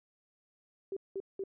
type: tone bursts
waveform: sine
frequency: 388.9 Hz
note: G4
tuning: 14 cents flat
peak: -34 dBFS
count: 3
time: 0.92-1.438 s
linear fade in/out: 2 ms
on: 46 ms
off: 190 ms
effects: none